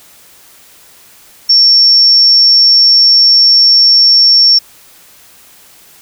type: tone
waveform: sine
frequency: 5460 Hz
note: F8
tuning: 40 cents flat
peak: -3 dBFS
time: 1.49-4.59 s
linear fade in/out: 10 ms
effects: white hiss -41 dBFS RMS until 6.01 s